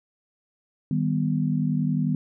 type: chord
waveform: sine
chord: Eb augmented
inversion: none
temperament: equal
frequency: 155.56 / 196 / 246.9 Hz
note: Eb3 / G3 / B3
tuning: 0 / 0 / 0 cents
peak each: -24 / -27 / -26 dBFS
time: 0.91-2.15 s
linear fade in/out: 2 ms
effects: none